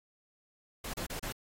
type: noise bursts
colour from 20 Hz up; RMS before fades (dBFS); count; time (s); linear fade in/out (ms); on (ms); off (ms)
pink; -39; 4; 0.84-1.324; 5; 97; 32
effects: AAC 48 kbps

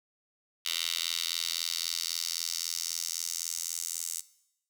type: tone with high-pass filter sweep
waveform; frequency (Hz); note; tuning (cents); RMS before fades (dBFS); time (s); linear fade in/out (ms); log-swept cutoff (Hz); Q
10% pulse; 83.8; E2; +29; -34; 0.65-4.21; 10; 3400 to 7400; 2.2
effects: noise-tail reverb RT60 0.8 s tail -18 dB re dry

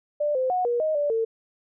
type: tone with pitch steps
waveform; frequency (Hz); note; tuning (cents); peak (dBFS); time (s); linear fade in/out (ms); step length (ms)
sine; 591 / 516 / 731 / 478.7 / 624 / 583 / 450.8; D5 / C5 / F#5 / A#4 / D#5 / D5 / A4; +11 / -24 / -21 / +46 / +5 / -13 / +42; -21; 0.2-1.25; 10; 150
effects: none

